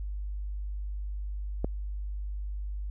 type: click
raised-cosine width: 2 ms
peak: -16 dBFS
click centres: 1.645 s
effects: added 50 Hz sine -32 dBFS peak until 2.9 s